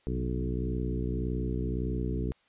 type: harmonic tone with a mistuned harmonic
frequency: 61.74 Hz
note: B1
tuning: in tune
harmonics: 1 / 2 / 3 / 4 / 5 / 6 / 7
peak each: -32 / -35 / -37 / -38 / -39 / -40 / -40 dBFS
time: 0.07-2.32 s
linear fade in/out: 0 ms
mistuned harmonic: 2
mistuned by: +56 cents
effects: white hiss -67 dBFS RMS until 2.48 s + resampled to 8000 Hz